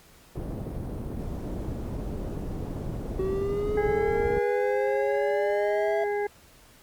pink low-pass noise, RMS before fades -33 dBFS, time 0.35-4.39 s, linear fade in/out 10 ms, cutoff 460 Hz, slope 12 dB/octave
triangle exponential sweep, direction up, 376.6 to 668 Hz, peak -24 dBFS, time 3.19-6.04 s, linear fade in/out 2 ms
harmonic tone, 411 Hz, G#4, 18 cents flat, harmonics 1 / 2 / 4 / 5, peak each -26 / -32 / -38 / -40 dBFS, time 3.77-6.27 s, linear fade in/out 5 ms
effects pink hiss -55 dBFS RMS until 6.82 s + Opus 48 kbps

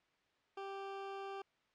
20% pulse tone, 392 Hz, G4, in tune, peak -38 dBFS, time 0.57-1.42 s, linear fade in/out 5 ms, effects white hiss -75 dBFS RMS until 1.74 s + low-pass 3000 Hz 12 dB/octave

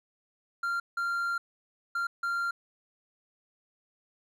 triangle tone bursts at uneven times, 1387 Hz, F6, 12 cents flat, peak -26 dBFS, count 4, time 0.63-0.8 / 0.97-1.38 / 1.95-2.07 / 2.23-2.51 s, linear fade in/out 5 ms, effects none

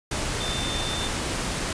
sine tone in noise, 3568 Hz, A7, 23 cents sharp, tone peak -31 dBFS, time 0.4-1.08 s, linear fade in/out 5 ms, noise pink, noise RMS -28 dBFS, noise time 0.11-1.73 s, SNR -6 dB, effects resampled to 22050 Hz

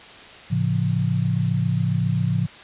sine chord, A augmented, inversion none, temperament just, 110 / 137.5 / 171.88 Hz, A2 / C#3 / E#3, 0 / -14 / -27 cents, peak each -23 dBFS, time 0.5-2.47 s, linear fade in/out 20 ms, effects white hiss -42 dBFS RMS until 2.63 s + resampled to 8000 Hz

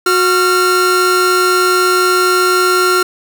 45% pulse tone pair together, 365.5 / 1378.2 Hz, F#4 / F6, -21 / -23 cents, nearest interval octave + major seventh, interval 2298 cents, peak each -13 / -12 dBFS, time 0.06-3.03 s, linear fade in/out 5 ms, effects none

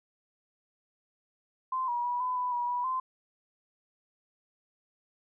sine tone with pitch steps, 1036 / 960 / 973 / 1006 / 994 / 966 / 978 / 1034 Hz, C6 / B5 / B5 / B5 / B5 / B5 / B5 / C6, -17 / -49 / -26 / +32 / +11 / -39 / -17 / -21 cents, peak -28 dBFS, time 1.72-3 s, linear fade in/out 5 ms, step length 160 ms, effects none

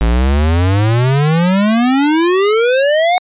square exponential sweep, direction up, 54 to 740 Hz, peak -10 dBFS, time 0.01-3.18 s, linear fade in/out 0 ms, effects resampled to 8000 Hz

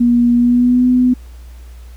sine tone with pitch glide, 239.7 to 250.3 Hz, A#3 to B3, +48 to +23 cents, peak -8 dBFS, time 0-1.14 s, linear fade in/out 10 ms, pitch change +75 cents, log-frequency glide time 0.35-0.87 s, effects added 60 Hz sine -32 dBFS peak until 1.96 s + pink hiss -49 dBFS RMS until 1.96 s

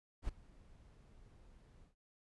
brown noise with ADSR envelope, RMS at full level -40 dBFS, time 0.22-1.95 s, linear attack 69 ms, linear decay 6 ms, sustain -21 dB, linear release 120 ms, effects noise-tail reverb RT60 0.2 s tail -25 dB re dry + resampled to 24000 Hz

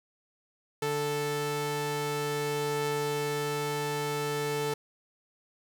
sawtooth tone pair together, 146.83 / 440 Hz, D3 / A4, 0 / 0 cents, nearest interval octave + perfect fifth, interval 1900 cents, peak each -31 / -26 dBFS, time 0.82-4.74 s, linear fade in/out 5 ms, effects none

